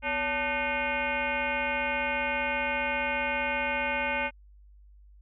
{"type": "tone with frequency modulation", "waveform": "sine", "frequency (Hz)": 1515, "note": "F#6", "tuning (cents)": 40, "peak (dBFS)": -26, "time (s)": [0.02, 4.31], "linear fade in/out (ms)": 50, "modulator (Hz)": 316, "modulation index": 3.5, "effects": ["added 50 Hz sine -51 dBFS peak until 5.21 s"]}